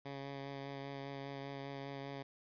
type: tone with vibrato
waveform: 10% pulse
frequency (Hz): 138.59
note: C#3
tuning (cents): 0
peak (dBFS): -35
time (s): 0.05-2.23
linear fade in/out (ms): 10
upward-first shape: sine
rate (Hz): 5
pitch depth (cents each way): 15
effects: resampled to 11025 Hz + 11-bit